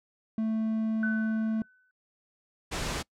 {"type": "tone", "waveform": "triangle", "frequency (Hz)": 220.7, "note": "A3", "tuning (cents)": 5, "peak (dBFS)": -24, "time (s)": [0.38, 1.62], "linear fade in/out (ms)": 2}
{"type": "tone with exponential decay", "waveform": "sine", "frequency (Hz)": 1505, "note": "F#6", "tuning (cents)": 29, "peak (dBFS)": -28, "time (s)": [1.03, 1.91], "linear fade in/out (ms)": 2, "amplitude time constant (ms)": 190}
{"type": "noise", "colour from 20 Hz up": "pink", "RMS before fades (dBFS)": -32, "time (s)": [2.71, 3.03], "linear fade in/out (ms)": 20}
{"effects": ["noise-tail reverb RT60 0.1 s tail -24 dB re dry", "low-pass 8000 Hz 12 dB/octave"]}